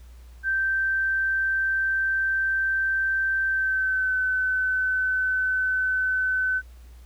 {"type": "tone with pitch glide", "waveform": "sine", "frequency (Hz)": [1560, 1517.3], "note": ["G6", "F#6"], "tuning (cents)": [-9, 43], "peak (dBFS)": -21, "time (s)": [0.43, 6.62], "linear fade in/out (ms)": 50, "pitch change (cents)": -48, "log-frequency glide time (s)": [3.46, 4.16], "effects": ["added 60 Hz sine -43 dBFS peak until 7.05 s", "pink hiss -59 dBFS RMS until 7.05 s"]}